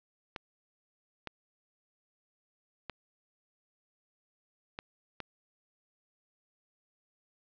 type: clicks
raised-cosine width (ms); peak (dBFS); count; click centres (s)
0.3; -22; 5; 0.362 / 1.273 / 2.897 / 4.789 / 5.203
effects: resampled to 11025 Hz + 8-bit